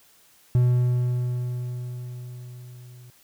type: tone with level ramp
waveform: triangle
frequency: 123.47 Hz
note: B2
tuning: in tune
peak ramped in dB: -13 to -42 dBFS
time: 0.55-3.1 s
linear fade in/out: 0 ms
effects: white hiss -57 dBFS RMS until 3.23 s